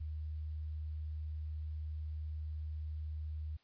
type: tone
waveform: sine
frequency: 77 Hz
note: D#2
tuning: 17 cents flat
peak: -38 dBFS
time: 0-3.57 s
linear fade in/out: 10 ms
effects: white hiss -72 dBFS RMS until 3.63 s + resampled to 11025 Hz